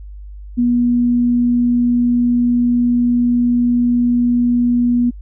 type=tone; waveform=sine; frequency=241.7 Hz; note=B3; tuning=37 cents flat; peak=-11 dBFS; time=0.57-5.11 s; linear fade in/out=20 ms; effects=added 50 Hz sine -30 dBFS peak until 5.21 s